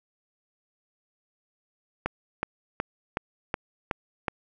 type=click train; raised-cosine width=0.5 ms; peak=-11 dBFS; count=7; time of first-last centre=2.06-4.282 s; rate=2.7 Hz; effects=none